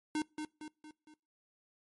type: tone with echo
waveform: square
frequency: 305.8 Hz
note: D#4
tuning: 30 cents flat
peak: -32 dBFS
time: 0.15-0.22 s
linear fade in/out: 2 ms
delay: 230 ms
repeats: 4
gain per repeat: -6 dB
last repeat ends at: 1.14 s
effects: noise-tail reverb RT60 0.3 s tail -24 dB re dry + MP3 48 kbps